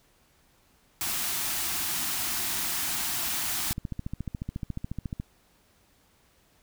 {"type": "band-stop noise", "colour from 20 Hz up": "white", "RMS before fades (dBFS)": -30, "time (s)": [1.01, 3.73], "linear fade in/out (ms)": 0, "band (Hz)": [390, 640], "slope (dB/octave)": 96}
{"type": "click train", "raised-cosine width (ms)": 5, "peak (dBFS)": -20, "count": 22, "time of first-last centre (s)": [3.71, 5.199], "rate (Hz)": 14.1}
{"effects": ["pink hiss -64 dBFS RMS until 6.62 s"]}